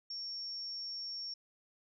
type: tone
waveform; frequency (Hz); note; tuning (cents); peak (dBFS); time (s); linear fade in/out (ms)
sine; 5490; F8; -31; -39; 0.1-1.34; 5
effects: none